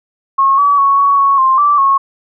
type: tone with pitch steps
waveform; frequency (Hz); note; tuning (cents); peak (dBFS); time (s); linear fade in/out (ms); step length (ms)
sine; 1088 / 1142 / 1109 / 1120 / 1108 / 1054 / 1165 / 1095; C#6 / D6 / C#6 / C#6 / C#6 / C6 / D6 / C#6; -33 / -49 / 0 / +18 / -1 / +12 / -14 / -22; -7; 0.38-1.98; 10; 200
effects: none